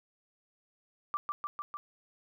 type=tone with echo; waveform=sine; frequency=1174.7 Hz; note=D6; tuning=in tune; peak=-29 dBFS; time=1.14-1.17 s; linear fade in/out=0 ms; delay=150 ms; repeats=4; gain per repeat=-2 dB; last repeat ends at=1.77 s; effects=none